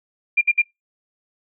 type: tone bursts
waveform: sine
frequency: 2393 Hz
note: D7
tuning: 32 cents sharp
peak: -12 dBFS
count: 3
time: 0.37-0.62 s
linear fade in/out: 10 ms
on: 44 ms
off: 59 ms
effects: noise-tail reverb RT60 0.2 s tail -25 dB re dry